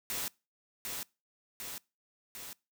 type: noise with echo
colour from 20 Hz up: white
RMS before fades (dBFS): -36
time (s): 0.1-0.28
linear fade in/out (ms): 0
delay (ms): 750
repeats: 3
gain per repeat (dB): -3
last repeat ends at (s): 2.53
effects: noise-tail reverb RT60 0.3 s tail -25 dB re dry